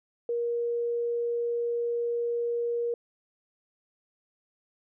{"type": "tone", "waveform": "sine", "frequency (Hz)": 472.8, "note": "A#4", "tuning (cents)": 24, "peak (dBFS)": -26, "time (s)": [0.29, 2.94], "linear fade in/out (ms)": 2, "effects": []}